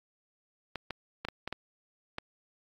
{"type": "clicks", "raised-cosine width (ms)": 0.3, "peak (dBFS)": -19, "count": 7, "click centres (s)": [0.757, 0.907, 1.25, 1.286, 1.476, 1.526, 2.184], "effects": ["AAC 64 kbps"]}